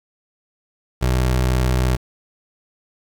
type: tone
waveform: 25% pulse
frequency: 63 Hz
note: B1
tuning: 35 cents sharp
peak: -12 dBFS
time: 1.01-1.97 s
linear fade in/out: 20 ms
effects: 7-bit